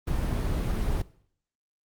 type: noise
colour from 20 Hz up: brown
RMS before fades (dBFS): -27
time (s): 0.07-1.02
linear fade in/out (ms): 5
effects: noise-tail reverb RT60 0.6 s tail -19 dB re dry + Opus 24 kbps